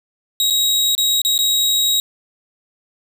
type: tone with dropouts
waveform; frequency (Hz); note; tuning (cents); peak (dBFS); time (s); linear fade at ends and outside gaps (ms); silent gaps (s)
sawtooth; 3812; A#7; +38; -11; 0.4-2; 1; 0.501-0.506 / 0.951-0.979 / 1.217-1.249 / 1.379-1.389
effects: none